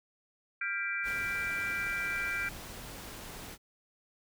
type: chord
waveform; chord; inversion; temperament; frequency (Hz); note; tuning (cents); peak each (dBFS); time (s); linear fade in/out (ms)
sine; G dominant seventh; third; equal with one note detuned; 1396.9 / 1592.6 / 1975.5 / 2349; F6 / G6 / B6 / D7; 0 / +27 / 0 / 0; -38 / -36 / -41 / -35; 0.61-2.49; 5
type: noise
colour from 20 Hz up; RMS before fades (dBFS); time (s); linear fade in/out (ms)
pink; -45; 1.03-3.58; 50
effects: none